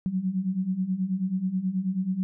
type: beating tone pair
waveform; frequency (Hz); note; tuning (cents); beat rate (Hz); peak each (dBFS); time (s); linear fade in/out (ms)
sine; 181.2 / 190.5; F#3 / G3; -36 / -49; 9.3; -30 / -26; 0.06-2.23; 0
effects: none